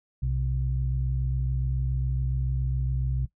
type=tone pair together; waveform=sine; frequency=62.1 / 129.25 Hz; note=B1 / C3; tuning=+10 / -21 cents; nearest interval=octave + minor second; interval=1269 cents; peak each=-26 / -27 dBFS; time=0.22-3.26 s; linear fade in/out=10 ms; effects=noise-tail reverb RT60 0.1 s tail -17 dB re dry + tanh soft clip ceiling -16 dBFS